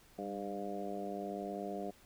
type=harmonic tone with a mistuned harmonic; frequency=100.8 Hz; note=G2; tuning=49 cents sharp; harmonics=2 / 3 / 4 / 5 / 6 / 7; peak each=-44 / -46 / -44 / -48 / -46 / -44 dBFS; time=0.18-1.91 s; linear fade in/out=10 ms; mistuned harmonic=2; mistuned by=-36 cents; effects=pink hiss -63 dBFS RMS until 2.05 s